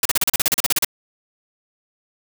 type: noise bursts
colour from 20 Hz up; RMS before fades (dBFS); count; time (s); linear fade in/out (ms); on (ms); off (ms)
white; -17; 14; 0.03-0.847; 2; 24; 37
effects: none